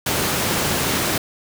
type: high-pass noise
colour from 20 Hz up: pink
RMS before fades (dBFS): -21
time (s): 0.06-1.18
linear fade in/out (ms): 5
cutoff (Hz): 100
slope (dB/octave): 12
effects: none